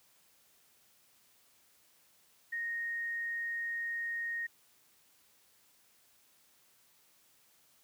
sine tone, 1861 Hz, A#6, 3 cents flat, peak -34 dBFS, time 2.52-4.47 s, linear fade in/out 10 ms, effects white hiss -67 dBFS RMS until 7.83 s + high-pass 60 Hz 12 dB/octave

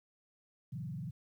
sine tone with frequency modulation, 146.83 Hz, D3, in tune, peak -38 dBFS, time 0.72-1.11 s, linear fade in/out 10 ms, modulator 22.2 Hz, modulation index 1.5, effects 12-bit

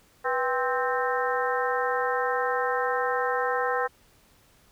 harmonic tone with a mistuned harmonic, 261.6 Hz, C4, in tune, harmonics 2 / 3 / 4 / 5 / 6 / 7, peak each -28 / -30 / -31 / -32 / -33 / -33 dBFS, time 0.24-3.88 s, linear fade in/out 20 ms, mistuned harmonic 2, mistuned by -100 cents, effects pink hiss -60 dBFS RMS until 4.71 s

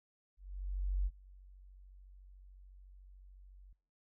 sine tone with ADSR envelope, 46.9 Hz, F#1, 24 cents sharp, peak -29 dBFS, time 0.37-3.73 s, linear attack 690 ms, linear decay 47 ms, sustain -24 dB, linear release 4 ms, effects noise-tail reverb RT60 0.6 s tail -26 dB re dry

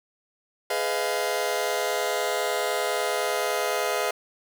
sawtooth chord, F half-diminished seventh, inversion first, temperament just, 419.1 / 502.9 / 628.6 / 698.5 Hz, Ab4 / Cb5 / Eb5 / F5, +16 / +31 / +18 / 0 cents, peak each -26 dBFS, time 0.7-4.11 s, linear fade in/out 5 ms, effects none

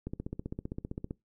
click train, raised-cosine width 3 ms, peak -23 dBFS, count 17, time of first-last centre 0.07-1.109 s, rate 15.4 Hz, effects noise-tail reverb RT60 0.2 s tail -23 dB re dry

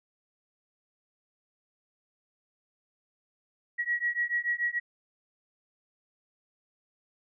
sine beating tone pair, 1911 / 1917.9 Hz, A#6 / A#6, +43 / +49 cents, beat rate 6.9 Hz, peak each -30 dBFS, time 3.78-4.8 s, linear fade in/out 20 ms, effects none

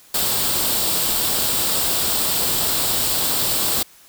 white noise with comb filter, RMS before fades -20 dBFS, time 0.14-3.83 s, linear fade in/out 5 ms, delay 0.24 ms, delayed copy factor +0.5, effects white hiss -49 dBFS RMS until 4.08 s

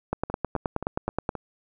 two click trains, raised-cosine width 1 ms, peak -18 / -11 dBFS, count 5 / 12, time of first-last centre 0.3-1.353 / 0.13-1.292 s, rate 3.8 / 9.47 Hz, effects none

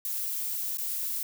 violet noise with dropouts, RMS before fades -32 dBFS, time 0.05-1.23 s, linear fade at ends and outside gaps 1 ms, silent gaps 0.772-0.783 s, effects none

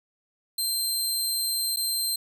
20% pulse tone with dropouts, 4145 Hz, C8, 17 cents flat, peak -19 dBFS, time 0.58-2.16 s, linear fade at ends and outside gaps 5 ms, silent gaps 1.762-1.769 s, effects none

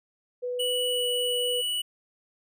sine tone with pitch glide, 494 to 490.3 Hz, B4 to B4, 0 to -13 cents, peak -28 dBFS, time 0.42-1.62 s, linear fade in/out 20 ms, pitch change -13 cents, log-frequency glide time 0.9-0.98 s
square tone, 2947 Hz, F#7, 8 cents flat, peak -27 dBFS, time 0.59-1.82 s, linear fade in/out 10 ms
effects none

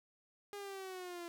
sawtooth linear sweep, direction down, 409.3 to 339.8 Hz, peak -40 dBFS, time 0.53-1.28 s, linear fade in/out 0 ms, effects none

